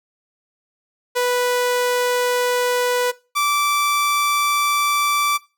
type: tone pair in turn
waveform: sawtooth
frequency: 492.8 / 1164.7 Hz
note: B4 / D6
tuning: -4 / -15 cents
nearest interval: octave + minor third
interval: 1489 cents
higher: second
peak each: -13 dBFS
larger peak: neither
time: 1.15-3.12 / 3.35-5.38 s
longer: second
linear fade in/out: 20 ms
effects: noise-tail reverb RT60 0.3 s tail -20 dB re dry